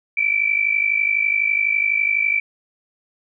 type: tone pair together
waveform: sine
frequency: 2300 / 2352 Hz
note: D7 / D7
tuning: -37 / +2 cents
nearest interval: unison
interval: 39 cents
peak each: -19 dBFS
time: 0.17-2.4 s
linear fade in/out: 5 ms
effects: none